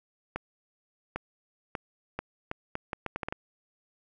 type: accelerating click train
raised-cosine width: 0.5 ms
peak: -17 dBFS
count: 12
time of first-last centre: 0.36-3.325 s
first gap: 800 ms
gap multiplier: 0.74
effects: none